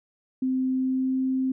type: tone with pitch glide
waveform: sine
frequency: 259.5 to 261.5 Hz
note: C4 to C4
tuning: -14 to -1 cents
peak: -22 dBFS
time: 0.42-1.52 s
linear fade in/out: 5 ms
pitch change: +13 cents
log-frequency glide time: 0.69-1.2 s
effects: none